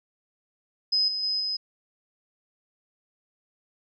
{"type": "tone with level steps", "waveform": "sine", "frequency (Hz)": 5050, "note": "D#8", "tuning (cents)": 25, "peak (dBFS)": [-20, -27, -24, -26], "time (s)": [0.92, 1.57], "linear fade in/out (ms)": 10, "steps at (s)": [1.08, 1.23, 1.4], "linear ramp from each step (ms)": 2, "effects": []}